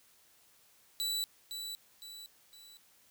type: tone with echo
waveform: sawtooth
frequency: 3951 Hz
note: B7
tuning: in tune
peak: -29 dBFS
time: 1-1.24 s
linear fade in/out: 0 ms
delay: 510 ms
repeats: 3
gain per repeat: -7 dB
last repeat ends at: 2.77 s
effects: white hiss -65 dBFS RMS until 3.1 s